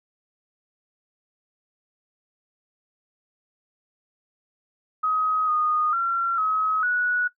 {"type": "tone with pitch steps", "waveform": "sine", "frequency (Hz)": [1263, 1233, 1366, 1276, 1468], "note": ["D#6", "D#6", "F6", "D#6", "F#6"], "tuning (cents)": [26, -16, -39, 43, -14], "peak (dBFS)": -20, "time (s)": [5.03, 7.28], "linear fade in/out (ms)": 10, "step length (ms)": 450, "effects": ["noise-tail reverb RT60 0.1 s tail -17 dB re dry"]}